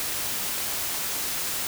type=noise; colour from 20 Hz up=white; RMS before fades=-29 dBFS; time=0-1.67 s; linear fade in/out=0 ms; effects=none